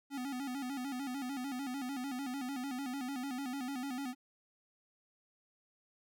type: tone with vibrato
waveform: square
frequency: 264.3 Hz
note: C4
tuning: 18 cents sharp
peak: -38 dBFS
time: 0.1-4.15 s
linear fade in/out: 50 ms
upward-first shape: square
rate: 6.7 Hz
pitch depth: 98 cents each way
effects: none